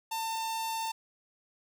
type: tone with notch filter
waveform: sawtooth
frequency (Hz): 898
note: A5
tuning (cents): +35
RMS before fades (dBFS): -34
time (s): 0.11-0.92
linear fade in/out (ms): 10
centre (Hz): 1900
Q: 1.8
effects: none